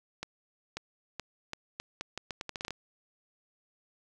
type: accelerating click train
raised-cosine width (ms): 0.2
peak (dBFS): -19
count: 15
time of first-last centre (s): 0.23-2.707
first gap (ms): 540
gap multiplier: 0.79
effects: none